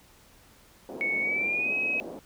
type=band-pass noise; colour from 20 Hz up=white; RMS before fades=-40 dBFS; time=0.89-2.19 s; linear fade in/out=0 ms; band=190 to 620 Hz; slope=24 dB/octave
type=tone with pitch glide; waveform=sine; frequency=2217 to 2547 Hz; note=C#7 to D#7; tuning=0 to +40 cents; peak=-25 dBFS; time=1.01-2 s; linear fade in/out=0 ms; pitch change=+240 cents; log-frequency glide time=1.21-1.73 s
effects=pink hiss -57 dBFS RMS until 2.25 s